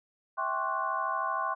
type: tone cluster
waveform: sine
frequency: 653 / 781 / 1060 / 1133 / 1480 Hz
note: E5 / G5 / C6 / C#6 / F#6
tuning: -17 / -7 / +22 / +37 / 0 cents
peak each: -38 / -37 / -31 / -35 / -37 dBFS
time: 0.37-1.55 s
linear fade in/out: 20 ms
effects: none